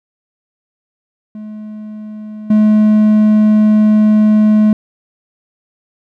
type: tone with level steps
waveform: triangle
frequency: 213.5 Hz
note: G#3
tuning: 48 cents sharp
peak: -23 / -4 dBFS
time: 1.35-4.73 s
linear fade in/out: 2 ms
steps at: 2.5 s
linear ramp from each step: 5 ms
effects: none